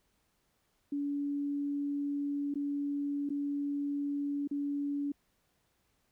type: tone with dropouts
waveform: sine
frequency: 285.5 Hz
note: D4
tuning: 49 cents flat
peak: -31 dBFS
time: 0.92-5.12 s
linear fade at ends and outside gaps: 5 ms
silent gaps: 2.541-2.555 / 3.292-3.302 / 4.475-4.511 s
effects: pink hiss -75 dBFS RMS until 6.11 s